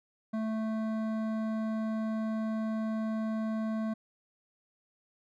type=tone with hard clipping; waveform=triangle; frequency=220 Hz; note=A3; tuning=in tune; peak=-32 dBFS; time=0.33-3.94 s; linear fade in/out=10 ms; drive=16 dB; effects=none